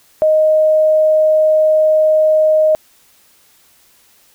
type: tone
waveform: sine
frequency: 622.3 Hz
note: D#5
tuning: in tune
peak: -8 dBFS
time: 0.22-2.75 s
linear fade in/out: 0 ms
effects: white hiss -51 dBFS RMS until 4.34 s